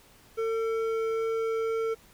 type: tone with hard clipping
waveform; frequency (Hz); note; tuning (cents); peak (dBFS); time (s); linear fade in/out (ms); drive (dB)
sine; 449.8; A4; +38; -28; 0.37-1.95; 20; 9
effects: pink hiss -57 dBFS RMS until 2.13 s